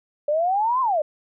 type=exponential two-way sweep; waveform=sine; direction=up then down; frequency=575 to 1071 to 575 Hz; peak=-18 dBFS; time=0.28-1.02 s; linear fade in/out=5 ms; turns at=0.81 s; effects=none